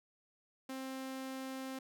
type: tone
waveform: sawtooth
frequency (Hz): 264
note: C4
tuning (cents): +16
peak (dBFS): -37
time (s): 0.69-1.79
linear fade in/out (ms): 5
effects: none